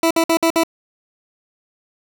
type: tone bursts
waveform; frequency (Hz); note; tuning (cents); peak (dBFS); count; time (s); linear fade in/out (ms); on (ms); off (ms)
20% pulse; 329.6; E4; 0; -8; 5; 0.03-0.635; 2; 77; 55
effects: none